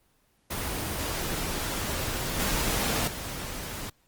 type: noise with level steps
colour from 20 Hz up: pink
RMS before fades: -31 / -27 / -36 dBFS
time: 0.5-3.9 s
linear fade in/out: 10 ms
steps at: 2.39 / 3.07 s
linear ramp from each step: 10 ms
effects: pink hiss -67 dBFS RMS until 4.07 s + Opus 24 kbps